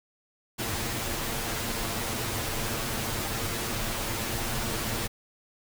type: noise with comb filter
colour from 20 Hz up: pink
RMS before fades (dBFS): -31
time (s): 0.58-5.08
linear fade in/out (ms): 20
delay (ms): 8.8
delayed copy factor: +0.65
effects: none